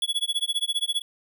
square tone with tremolo, 3382 Hz, G#7, 31 cents sharp, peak -21 dBFS, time 0.02-1.02 s, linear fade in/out 2 ms, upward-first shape sine, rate 15 Hz, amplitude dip 100%, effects none

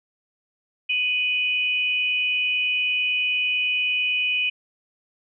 sine tone pair together, 2489 / 2960 Hz, D#7 / F#7, 0 / 0 cents, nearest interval minor third, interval 300 cents, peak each -21 / -26 dBFS, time 0.89-4.5 s, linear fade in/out 10 ms, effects none

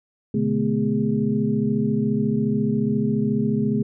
sine tone cluster, 123 / 145.5 / 215.9 / 250.2 / 409.2 Hz, B2 / D3 / A3 / B3 / G#4, -7 / -16 / -33 / +23 / -26 cents, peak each -29 / -27 / -21 / -26 / -28 dBFS, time 0.34-3.83 s, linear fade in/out 5 ms, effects none

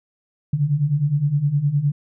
sine beating tone pair, 138.59 / 148.29 Hz, C#3 / D3, 0 / +17 cents, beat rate 9.7 Hz, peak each -22 / -18 dBFS, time 0.53-1.92 s, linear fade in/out 5 ms, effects none

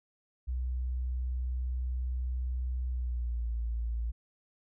sine tone with pitch glide, 62.6 to 57.4 Hz, B1 to A#1, +24 to -26 cents, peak -30 dBFS, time 0.47-4.12 s, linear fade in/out 20 ms, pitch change -150 cents, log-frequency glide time 2.89-3.52 s, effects none

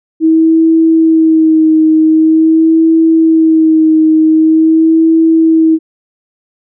sine tone with vibrato, 319.8 Hz, D#4, 48 cents sharp, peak -4 dBFS, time 0.2-5.79 s, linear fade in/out 50 ms, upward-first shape sine, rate 0.45 Hz, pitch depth 27 cents each way, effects none

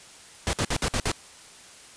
pink noise bursts, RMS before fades -25 dBFS, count 6, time 0.47-1.116 s, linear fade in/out 0 ms, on 61 ms, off 56 ms, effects white hiss -48 dBFS RMS until 1.96 s + resampled to 22050 Hz

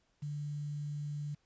sine tone with quantisation, 146.83 Hz, D3, in tune, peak -36 dBFS, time 0.22-1.35 s, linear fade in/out 10 ms, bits 10, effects pink hiss -75 dBFS RMS until 1.45 s + resampled to 16000 Hz

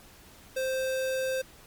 square tone, 523.3 Hz, C5, in tune, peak -28 dBFS, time 0.56-1.42 s, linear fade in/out 10 ms, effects pink hiss -53 dBFS RMS until 1.66 s + MP3 96 kbps

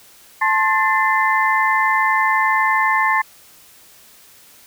sine tone cluster, 873 / 1065 / 1774 / 2062 Hz, A5 / C6 / A6 / C7, -14 / +30 / +14 / -26 cents, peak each -20 / -18 / -19 / -21 dBFS, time 0.41-3.22 s, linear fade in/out 10 ms, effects white hiss -47 dBFS RMS until 4.66 s

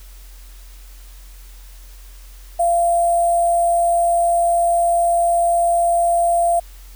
sine tone with sample-and-hold, 688 Hz, F5, 26 cents flat, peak -13 dBFS, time 2.59-6.6 s, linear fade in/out 10 ms, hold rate 8820 Hz, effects added 44 Hz sine -37 dBFS peak until 6.95 s + white hiss -48 dBFS RMS until 6.95 s

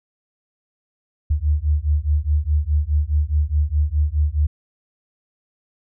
sine beating tone pair, 72.5 / 77.3 Hz, D2 / D#2, -22 / -11 cents, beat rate 4.8 Hz, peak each -19 dBFS, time 1.3-4.47 s, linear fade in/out 10 ms, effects none

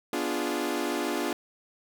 sawtooth chord, B diminished seventh, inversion none, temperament equal, 246.9 / 293.7 / 349.2 / 415.3 Hz, B3 / D4 / F4 / Ab4, 0 / 0 / 0 / 0 cents, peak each -31 / -28 / -28 / -31 dBFS, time 0.13-1.33 s, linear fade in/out 2 ms, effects none

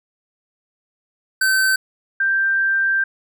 square / sine tone pair in turn, 1539 / 1575.9 Hz, G6 / G6, -32 / +9 cents, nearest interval unison, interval 41 cents, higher second, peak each -15 dBFS, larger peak neither, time 1.41-1.76 / 2.2-3.04 s, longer second, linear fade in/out 5 ms, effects none

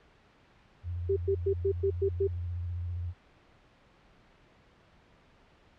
sine tone with vibrato, 87.31 Hz, F2, in tune, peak -32 dBFS, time 0.83-3.14 s, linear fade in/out 50 ms, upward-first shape sine, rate 15 Hz, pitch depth 49 cents each way
sine tone bursts, 392 Hz, G4, in tune, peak -24 dBFS, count 7, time 1.09-2.275 s, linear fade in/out 10 ms, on 75 ms, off 110 ms
effects pink hiss -61 dBFS RMS until 5.78 s + low-pass 3000 Hz 12 dB/octave

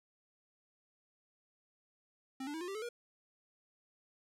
square tone with pitch steps, 264.7 / 292 / 322.1 / 355.4 / 392 / 432.5 / 477.1 Hz, C4 / D4 / E4 / F4 / G4 / A4 / A#4, +20 / -10 / -40 / +30 / 0 / -30 / +40 cents, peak -40 dBFS, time 2.4-2.89 s, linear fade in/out 5 ms, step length 70 ms, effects low-pass 11000 Hz 12 dB/octave

